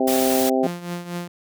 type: harmonic tone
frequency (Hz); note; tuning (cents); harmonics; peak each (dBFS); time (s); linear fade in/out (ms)
130.81; C3; 0; 2 / 3 / 4 / 5 / 6; -21 / -23 / -24 / -25 / -26; 0-0.67; 5
type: noise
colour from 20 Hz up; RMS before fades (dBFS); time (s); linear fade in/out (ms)
white; -26; 0.07-0.5; 10
type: tone with tremolo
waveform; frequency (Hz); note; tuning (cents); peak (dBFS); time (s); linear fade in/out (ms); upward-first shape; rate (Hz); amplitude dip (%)
sawtooth; 174.61; F3; 0; -21; 0.63-1.28; 5; triangle; 4.2; 75
effects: none